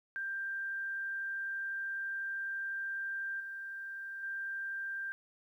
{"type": "tone with level steps", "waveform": "sine", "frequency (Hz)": 1583, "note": "G6", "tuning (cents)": 17, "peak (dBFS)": [-35, -40, -36], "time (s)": [0.16, 5.12], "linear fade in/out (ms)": 0, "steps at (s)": [3.4, 4.23], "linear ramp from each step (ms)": 2, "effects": ["12-bit"]}